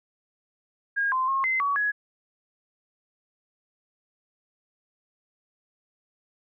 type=tone with pitch steps; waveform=sine; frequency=1627 / 1038 / 1079 / 2063 / 1130 / 1677 Hz; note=G#6 / C6 / C#6 / C7 / C#6 / G#6; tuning=-36 / -14 / -47 / -25 / +33 / +16 cents; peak=-22 dBFS; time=0.96-1.92 s; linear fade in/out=20 ms; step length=160 ms; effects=none